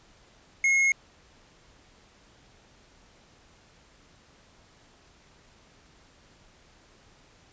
sine tone with hard clipping, 2163 Hz, C#7, 43 cents flat, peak -21 dBFS, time 0.64-0.92 s, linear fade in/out 2 ms, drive 6 dB, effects pink hiss -58 dBFS RMS until 7.52 s + resampled to 16000 Hz

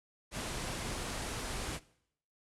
pink low-pass noise, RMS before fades -39 dBFS, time 0.31-1.8 s, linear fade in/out 50 ms, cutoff 11000 Hz, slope 48 dB/octave, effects noise-tail reverb RT60 0.7 s tail -20 dB re dry

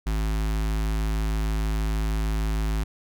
square tone with notch filter, 53.2 Hz, G#1, 42 cents sharp, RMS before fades -25 dBFS, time 0.06-2.84 s, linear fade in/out 10 ms, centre 530 Hz, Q 1.9, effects none

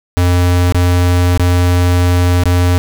square tone with dropouts, 88.8 Hz, F2, 29 cents sharp, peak -9 dBFS, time 0.17-2.78 s, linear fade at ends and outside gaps 0 ms, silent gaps 0.723-0.746 / 1.375-1.396 / 2.436-2.456 s, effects none

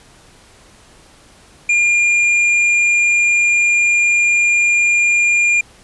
triangle tone with hard clipping, 2408 Hz, D7, 43 cents sharp, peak -12 dBFS, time 1.69-5.61 s, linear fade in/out 5 ms, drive 9 dB, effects pink hiss -46 dBFS RMS until 5.83 s + resampled to 24000 Hz

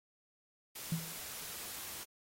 white noise, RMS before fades -45 dBFS, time 0.75-2.04 s, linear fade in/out 10 ms
sine tone with exponential decay, 163.7 Hz, E3, 12 cents flat, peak -29 dBFS, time 0.92-1.17 s, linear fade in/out 2 ms, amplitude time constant 53 ms
effects AAC 48 kbps

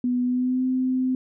sine tone with pitch glide, 247.4 to 257.2 Hz, B3 to C4, +3 to -30 cents, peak -20 dBFS, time 0.04-1.15 s, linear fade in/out 2 ms, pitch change +67 cents, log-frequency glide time 0.23-0.64 s, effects none

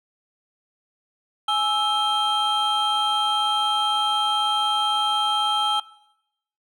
triangle tone cluster, 839 / 1315 / 3179 Hz, G#5 / E6 / G7, +17 / -5 / +24 cents, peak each -22 dBFS, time 1.48-5.8 s, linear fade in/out 5 ms, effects noise-tail reverb RT60 0.8 s tail -19 dB re dry

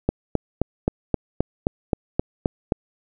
click train, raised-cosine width 2 ms, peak -5 dBFS, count 11, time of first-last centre 0.09-2.722 s, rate 3.8 Hz, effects none

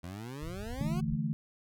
20% pulse exponential sweep, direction up, 83.2 to 381.9 Hz, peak -35 dBFS, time 0.03-1.01 s, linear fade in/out 10 ms
pink low-pass noise, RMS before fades -42 dBFS, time 0.41-1.17 s, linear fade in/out 20 ms, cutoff 130 Hz, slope 48 dB/octave
sine chord, D suspended second, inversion none, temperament equal, 146.83 / 164.81 / 220 Hz, D3 / E3 / A3, 0 / 0 / 0 cents, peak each -34 dBFS, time 0.81-1.33 s, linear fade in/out 0 ms
effects none

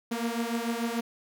sawtooth beating tone pair, 230 / 236.8 Hz, A#3 / A#3, -23 / +27 cents, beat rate 6.8 Hz, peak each -27 / -28 dBFS, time 0.11-1.01 s, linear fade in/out 10 ms, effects none

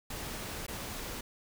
pink noise with dropouts, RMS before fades -40 dBFS, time 0.1-1.21 s, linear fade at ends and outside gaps 5 ms, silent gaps 0.666-0.681 s, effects none

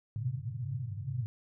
pink band-pass noise, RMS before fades -36 dBFS, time 0.16-1.26 s, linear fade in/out 0 ms, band 100 to 140 Hz, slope 96 dB/octave, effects none

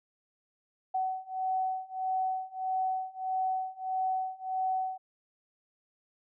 sine beating tone pair, 752 / 753.6 Hz, F#5 / F#5, +28 / +32 cents, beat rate 1.6 Hz, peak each -33 / -32 dBFS, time 0.94-4.98 s, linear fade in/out 10 ms, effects none

